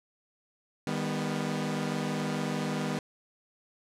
sawtooth chord, Eb augmented, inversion none, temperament equal with one note detuned, 155.56 / 200.3 / 246.9 Hz, Eb3 / G3 / B3, 0 / +38 / 0 cents, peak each -30 dBFS, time 0.87-2.99 s, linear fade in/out 2 ms, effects low-pass 9000 Hz 12 dB/octave

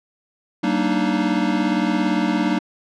square chord, Eb major seventh, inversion first, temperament equal with one note detuned, 191.96 / 233.1 / 293.7 / 311.1 Hz, G3 / Bb3 / D4 / Eb4, -36 / 0 / 0 / 0 cents, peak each -24 dBFS, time 0.63-2.59 s, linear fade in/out 10 ms, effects low-pass 4000 Hz 12 dB/octave

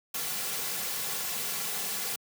white noise with comb filter, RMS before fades -33 dBFS, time 0.14-2.16 s, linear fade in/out 5 ms, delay 3.2 ms, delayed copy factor -0.55, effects high-pass 150 Hz 12 dB/octave

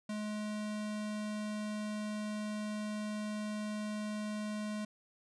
square tone, 211.5 Hz, G#3, 32 cents sharp, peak -37 dBFS, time 0.09-4.85 s, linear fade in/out 5 ms, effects resampled to 24000 Hz

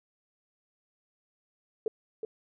sine tone with echo, 440 Hz, A4, in tune, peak -25 dBFS, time 1.86-1.88 s, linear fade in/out 2 ms, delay 370 ms, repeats 1, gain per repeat -7 dB, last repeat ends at 2.25 s, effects none

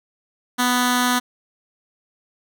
10% pulse tone with notch filter, 247.6 Hz, B3, 5 cents sharp, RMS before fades -19 dBFS, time 0.58-1.2 s, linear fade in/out 20 ms, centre 540 Hz, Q 0.85, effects none

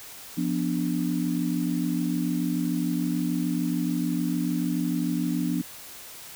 sine chord, B diminished, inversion second, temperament equal, 174.61 / 246.9 / 293.7 Hz, F3 / B3 / D4, 0 / 0 / 0 cents, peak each -28 dBFS, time 0.37-5.62 s, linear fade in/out 10 ms, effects white hiss -43 dBFS RMS until 6.35 s

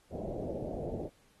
white low-pass noise, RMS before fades -38 dBFS, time 0.1-1.1 s, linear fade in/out 50 ms, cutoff 650 Hz, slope 48 dB/octave, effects pink hiss -67 dBFS RMS until 1.4 s + AAC 32 kbps

